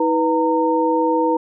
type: tone cluster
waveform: sine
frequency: 319.6 / 491.4 / 918 Hz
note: D#4 / B4 / A#5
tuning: +47 / -9 / -27 cents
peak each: -19 dBFS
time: 0-1.37 s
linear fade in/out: 5 ms
effects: none